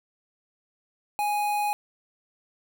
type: tone with notch filter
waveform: square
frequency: 830 Hz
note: G#5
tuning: 1 cent flat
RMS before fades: -26 dBFS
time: 1.19-1.73 s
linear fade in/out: 0 ms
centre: 5200 Hz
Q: 1.1
effects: none